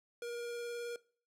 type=tone with vibrato; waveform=square; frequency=475 Hz; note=A#4; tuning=33 cents sharp; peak=-40 dBFS; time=0.22-0.96 s; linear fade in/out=2 ms; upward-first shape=square; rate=19 Hz; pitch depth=9 cents each way; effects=noise-tail reverb RT60 0.4 s tail -20 dB re dry + low-pass 12000 Hz 12 dB/octave